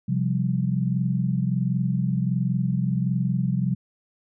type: chord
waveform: sine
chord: C suspended fourth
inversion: none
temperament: equal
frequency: 130.81 / 174.61 / 196 Hz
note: C3 / F3 / G3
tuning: 0 / 0 / 0 cents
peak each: -24 / -25 / -27 dBFS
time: 0.08-3.75 s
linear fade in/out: 10 ms
effects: none